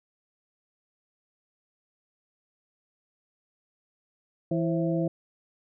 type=harmonic tone with a mistuned harmonic; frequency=165.7 Hz; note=E3; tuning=9 cents sharp; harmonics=1 / 2 / 3 / 4; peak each=-27 / -28 / -32 / -34 dBFS; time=4.51-5.08 s; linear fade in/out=5 ms; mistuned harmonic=3; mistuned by=+110 cents; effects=none